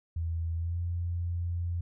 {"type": "tone with pitch glide", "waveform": "sine", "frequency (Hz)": [82.8, 86.47], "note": ["E2", "F2"], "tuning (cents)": [8, -17], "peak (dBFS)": -29, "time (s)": [0.16, 1.81], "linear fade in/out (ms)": 5, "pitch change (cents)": 75, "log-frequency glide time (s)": [0.56, 0.79], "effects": []}